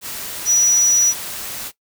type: tone in noise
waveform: sine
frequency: 5860 Hz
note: F#8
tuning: 18 cents flat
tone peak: -12 dBFS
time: 0.45-1.14 s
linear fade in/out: 50 ms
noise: white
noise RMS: -29 dBFS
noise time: 0.01-1.72 s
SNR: +14 dB
effects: noise-tail reverb RT60 0.1 s tail -17 dB re dry